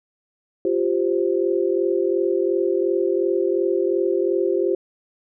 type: chord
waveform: sine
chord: F suspended second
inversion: none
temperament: equal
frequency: 349.2 / 392 / 523.3 Hz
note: F4 / G4 / C5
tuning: 0 / 0 / 0 cents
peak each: -21 / -21 / -25 dBFS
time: 0.65-4.75 s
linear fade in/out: 2 ms
effects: none